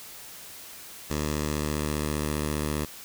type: tone with low-pass filter sweep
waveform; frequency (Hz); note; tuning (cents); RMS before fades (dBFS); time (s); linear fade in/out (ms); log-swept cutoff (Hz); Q
10% pulse; 75; D2; +37; -29; 1.1-2.85; 5; 7200 to 11000; 2.6
effects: white hiss -44 dBFS RMS until 3.04 s